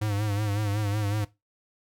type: tone with vibrato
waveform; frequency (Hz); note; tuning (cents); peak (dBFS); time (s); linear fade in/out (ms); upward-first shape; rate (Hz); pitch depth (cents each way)
square; 103.83; G#2; 0; -26; 0.01-1.25; 10; sine; 5.4; 67
effects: noise-tail reverb RT60 0.2 s tail -17 dB re dry